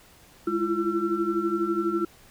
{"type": "tone cluster", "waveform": "sine", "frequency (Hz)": [206.4, 331.7, 343.8, 1347], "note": ["G#3", "E4", "F4", "E6"], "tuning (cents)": [-10, 11, -27, 37], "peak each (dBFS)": [-33, -28, -26, -31], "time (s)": [0.47, 2.05], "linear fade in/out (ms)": 5, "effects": ["pink hiss -54 dBFS RMS until 2.3 s"]}